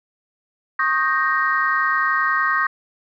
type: chord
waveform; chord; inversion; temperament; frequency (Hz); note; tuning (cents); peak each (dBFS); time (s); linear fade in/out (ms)
sine; Eb dominant seventh; third; equal with one note detuned; 1094.1 / 1244.5 / 1568 / 1864.7; Db6 / Eb6 / G6 / Bb6; -23 / 0 / 0 / 0; -22 / -22 / -22 / -21; 0.79-2.67; 5
effects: tanh soft clip ceiling -6 dBFS